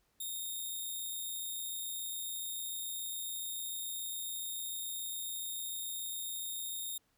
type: tone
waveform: 5% pulse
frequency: 3687 Hz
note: A#7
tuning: 20 cents flat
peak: -30 dBFS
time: 0.2-6.98 s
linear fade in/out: 5 ms
effects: pink hiss -75 dBFS RMS until 7.17 s